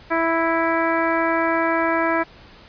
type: harmonic tone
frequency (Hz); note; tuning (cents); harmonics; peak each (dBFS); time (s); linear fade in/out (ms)
329.6; E4; 0; 1 / 2 / 3 / 4 / 5 / 6 / 7; -23 / -23 / -24 / -26 / -26 / -30 / -31; 0.1-2.24; 20
effects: pink hiss -46 dBFS RMS until 2.68 s + resampled to 11025 Hz